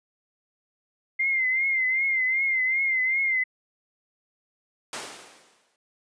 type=tone with vibrato; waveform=sine; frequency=2093 Hz; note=C7; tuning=in tune; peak=-21 dBFS; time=1.19-3.44 s; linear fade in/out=10 ms; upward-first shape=triangle; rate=2.6 Hz; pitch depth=73 cents each way
type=noise with exponential decay; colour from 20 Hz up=pink; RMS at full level=-30 dBFS; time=4.93-5.76 s; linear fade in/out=1 ms; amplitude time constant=180 ms
effects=high-pass 400 Hz 12 dB/octave + resampled to 22050 Hz